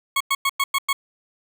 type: tone bursts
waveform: 20% pulse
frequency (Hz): 1100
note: C#6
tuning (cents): -14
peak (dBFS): -13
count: 6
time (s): 0.16-0.93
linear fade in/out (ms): 5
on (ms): 45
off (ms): 100
effects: none